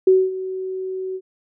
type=tone with ADSR envelope; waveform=sine; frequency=375.9 Hz; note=F#4; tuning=27 cents sharp; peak=-8 dBFS; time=0.07-1.21 s; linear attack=5 ms; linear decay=230 ms; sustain=-16 dB; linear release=56 ms; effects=none